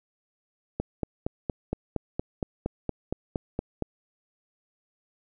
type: click train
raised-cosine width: 2 ms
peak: -14 dBFS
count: 14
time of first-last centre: 0.8-3.823 s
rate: 4.3 Hz
effects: none